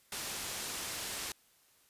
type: low-pass noise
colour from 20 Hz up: white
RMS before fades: -40 dBFS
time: 0.12-1.32 s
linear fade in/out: 2 ms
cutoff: 9600 Hz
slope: 12 dB/octave
effects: white hiss -67 dBFS RMS until 1.89 s + resampled to 32000 Hz